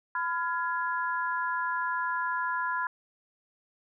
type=chord; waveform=sine; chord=F diminished; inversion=second; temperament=just; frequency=1005.8 / 1396.9 / 1676.3 Hz; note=Cb6 / F6 / Ab6; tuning=+31 / 0 / +16 cents; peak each=-30 / -33 / -34 dBFS; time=0.15-2.87 s; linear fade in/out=2 ms; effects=none